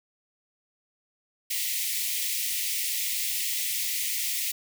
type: high-pass noise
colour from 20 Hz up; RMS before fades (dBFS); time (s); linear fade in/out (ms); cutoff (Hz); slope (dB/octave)
white; -29; 1.5-4.52; 10; 1900; 96
effects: none